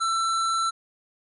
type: tone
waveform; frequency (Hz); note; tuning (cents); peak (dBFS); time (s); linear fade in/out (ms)
square; 1338; E6; +25; -23; 0-0.71; 20
effects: resampled to 24000 Hz